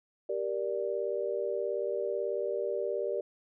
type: chord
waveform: sine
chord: G minor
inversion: none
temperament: just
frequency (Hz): 392 / 470.4 / 588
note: G4 / Bb4 / D5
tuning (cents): 0 / +16 / +2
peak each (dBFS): -34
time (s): 0.29-3.21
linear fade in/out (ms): 5
effects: none